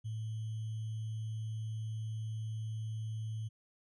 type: tone with sample-and-hold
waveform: sine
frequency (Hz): 110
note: A2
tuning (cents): 0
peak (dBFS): -36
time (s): 0.04-3.49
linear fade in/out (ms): 20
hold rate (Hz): 3150
effects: resampled to 22050 Hz